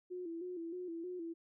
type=tone with vibrato; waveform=sine; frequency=346.9 Hz; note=F4; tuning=12 cents flat; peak=-40 dBFS; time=0.1-1.34 s; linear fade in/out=20 ms; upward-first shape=square; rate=3.2 Hz; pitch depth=72 cents each way; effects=none